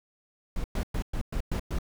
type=noise bursts; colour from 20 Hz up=brown; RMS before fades=-29 dBFS; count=7; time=0.56-1.787 s; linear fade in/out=2 ms; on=81 ms; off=110 ms; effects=none